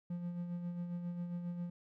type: tone with tremolo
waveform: triangle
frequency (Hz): 174.61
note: F3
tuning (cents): 0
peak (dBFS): -34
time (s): 0.1-1.7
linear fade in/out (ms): 5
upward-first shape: sine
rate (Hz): 7.4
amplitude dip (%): 45
effects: none